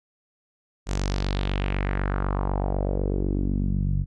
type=tone with low-pass filter sweep; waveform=sawtooth; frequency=48.02 Hz; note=G1; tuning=35 cents flat; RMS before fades=-25 dBFS; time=0.86-4.06 s; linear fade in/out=50 ms; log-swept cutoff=7400 to 130 Hz; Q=2.6; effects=none